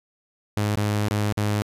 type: tone with dropouts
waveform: sawtooth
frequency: 104.4 Hz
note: G#2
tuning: 10 cents sharp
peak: -17 dBFS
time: 0.57-1.62 s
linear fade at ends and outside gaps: 0 ms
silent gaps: 0.755-0.773 / 1.084-1.11 / 1.325-1.373 s
effects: resampled to 32000 Hz